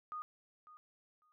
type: tone with echo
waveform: sine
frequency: 1233 Hz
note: D#6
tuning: 16 cents flat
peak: -40 dBFS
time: 0.12-0.22 s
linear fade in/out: 0 ms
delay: 550 ms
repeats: 2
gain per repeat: -15 dB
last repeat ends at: 1.32 s
effects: none